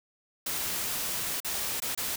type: noise with dropouts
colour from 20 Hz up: white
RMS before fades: -32 dBFS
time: 0.46-2.16 s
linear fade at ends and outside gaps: 5 ms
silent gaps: 1.403-1.446 / 1.802-1.82 / 1.95-1.975 s
effects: none